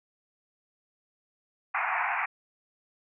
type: band-pass noise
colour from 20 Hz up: pink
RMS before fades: -29 dBFS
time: 1.74-2.26 s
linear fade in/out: 10 ms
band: 710 to 2500 Hz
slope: 96 dB/octave
effects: none